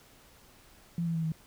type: tone with pitch steps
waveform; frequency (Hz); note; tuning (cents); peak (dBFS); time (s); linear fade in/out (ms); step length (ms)
sine; 170 / 166.41 / 162.89 / 159.44; F3 / E3 / E3 / D#3; -46 / +17 / -20 / +43; -28; 0.98-1.32; 2; 85
effects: pink hiss -58 dBFS RMS until 1.46 s